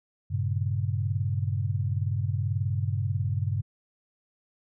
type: chord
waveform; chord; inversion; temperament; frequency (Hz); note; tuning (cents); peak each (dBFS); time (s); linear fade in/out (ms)
sine; G diminished; none; equal; 98 / 116.54 / 138.59; G2 / Bb2 / Db3; 0 / 0 / 0; -27 / -31 / -31; 0.3-3.62; 20
effects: none